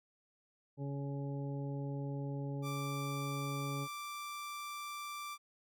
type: harmonic tone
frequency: 140 Hz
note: C#3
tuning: 18 cents sharp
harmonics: 1 / 2 / 3 / 4 / 6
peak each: -38 / -44 / -48 / -50 / -54 dBFS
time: 0.77-3.88 s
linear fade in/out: 50 ms
type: tone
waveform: sawtooth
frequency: 1174.7 Hz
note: D6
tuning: in tune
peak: -38 dBFS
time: 2.62-5.38 s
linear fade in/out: 50 ms
effects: none